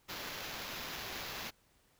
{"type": "noise with sample-and-hold", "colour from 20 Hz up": "white", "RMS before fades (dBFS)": -43, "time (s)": [0.08, 1.51], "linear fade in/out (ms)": 20, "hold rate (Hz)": 8820, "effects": ["pink hiss -70 dBFS RMS until 1.99 s"]}